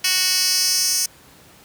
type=tone with high-pass filter sweep; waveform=10% pulse; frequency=370 Hz; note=F#4; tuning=in tune; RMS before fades=-19 dBFS; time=0.04-1.06 s; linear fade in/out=5 ms; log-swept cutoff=3500 to 6500 Hz; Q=2.1; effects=pink hiss -48 dBFS RMS until 1.64 s + high-pass 80 Hz 12 dB/octave